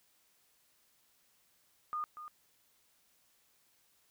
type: tone with echo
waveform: sine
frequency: 1222 Hz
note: D#6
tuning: 32 cents flat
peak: -34 dBFS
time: 1.93-2.04 s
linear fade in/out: 0 ms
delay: 240 ms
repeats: 1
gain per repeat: -10 dB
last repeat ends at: 2.28 s
effects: white hiss -71 dBFS RMS until 4.1 s